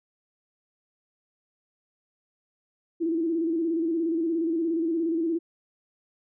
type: tone with vibrato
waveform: sine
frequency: 329.6 Hz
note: E4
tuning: in tune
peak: -23 dBFS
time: 3-5.39 s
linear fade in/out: 20 ms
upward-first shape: square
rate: 17 Hz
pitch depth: 53 cents each way
effects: none